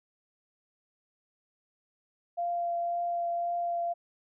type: tone with vibrato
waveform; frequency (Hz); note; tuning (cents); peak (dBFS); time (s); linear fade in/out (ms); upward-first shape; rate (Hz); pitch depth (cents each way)
sine; 691; F5; -19; -28; 2.37-3.94; 20; triangle; 1.9; 11
effects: none